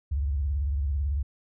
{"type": "tone with vibrato", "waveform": "sine", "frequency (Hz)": 70.4, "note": "C#2", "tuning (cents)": 27, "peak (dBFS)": -24, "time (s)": [0.11, 1.23], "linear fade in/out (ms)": 10, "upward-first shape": "sine", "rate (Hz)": 18, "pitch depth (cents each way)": 190, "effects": []}